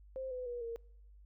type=tone with pitch steps; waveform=sine; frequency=525 / 503.6 / 483.1 / 463.4 Hz; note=C5 / B4 / B4 / A#4; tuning=+6 / +34 / -38 / -10 cents; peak=-38 dBFS; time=0.16-0.76 s; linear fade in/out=0 ms; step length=150 ms; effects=noise-tail reverb RT60 0.8 s tail -25 dB re dry + added 50 Hz sine -55 dBFS peak until 1.25 s